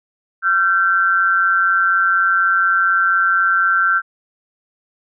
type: tone pair together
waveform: sine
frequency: 1365 / 1549.1 Hz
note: F6 / G6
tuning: -40 / -21 cents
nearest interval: major second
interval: 219 cents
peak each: -15 dBFS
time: 0.42-4.02 s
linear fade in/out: 50 ms
effects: none